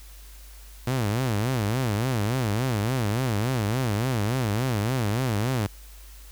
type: tone with vibrato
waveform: sawtooth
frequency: 115.9 Hz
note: A#2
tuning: 10 cents flat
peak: -19 dBFS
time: 0.87-5.67 s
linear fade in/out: 5 ms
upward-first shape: sine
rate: 3.5 Hz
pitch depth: 240 cents each way
effects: added 50 Hz sine -43 dBFS peak until 6.31 s + white hiss -51 dBFS RMS until 6.31 s